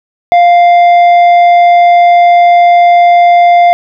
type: tone with tanh clipping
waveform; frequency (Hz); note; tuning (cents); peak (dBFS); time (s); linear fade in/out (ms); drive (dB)
sine; 698.5; F5; 0; -3; 0.32-3.73; 0; 7
effects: none